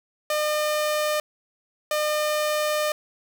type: tone pair in turn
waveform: sawtooth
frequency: 605 / 605 Hz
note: D#5 / D#5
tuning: -49 / -49 cents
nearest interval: unison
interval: 0 cents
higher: neither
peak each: -18 dBFS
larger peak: neither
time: 0.3-1.2 / 1.91-2.92 s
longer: second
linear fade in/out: 2 ms
effects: 10-bit